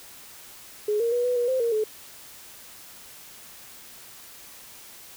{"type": "tone with pitch steps", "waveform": "sine", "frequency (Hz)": [420, 465.9, 484.9, 494.9, 482.4, 519, 466.4, 431.2], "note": ["G#4", "A#4", "B4", "B4", "B4", "C5", "A#4", "A4"], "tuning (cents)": [19, -1, -32, 4, -41, -14, 1, -35], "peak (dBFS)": -21, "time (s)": [0.88, 1.84], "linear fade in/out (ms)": 5, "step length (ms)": 120, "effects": ["white hiss -46 dBFS RMS until 5.16 s"]}